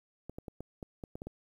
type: clicks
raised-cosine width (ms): 2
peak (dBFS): -28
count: 9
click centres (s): 0.296 / 0.385 / 0.482 / 0.606 / 0.828 / 1.038 / 1.155 / 1.219 / 1.27
effects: 10-bit